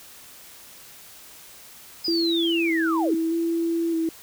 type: linear sweep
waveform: sine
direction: down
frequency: 5050 to 224.8 Hz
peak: -24 dBFS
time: 2.04-3.15 s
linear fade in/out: 10 ms
type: tone with vibrato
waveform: sine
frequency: 329.9 Hz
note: E4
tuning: 1 cent sharp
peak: -21 dBFS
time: 2.08-4.09 s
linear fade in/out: 2 ms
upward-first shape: square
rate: 0.81 Hz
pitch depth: 20 cents each way
effects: white hiss -46 dBFS RMS until 4.22 s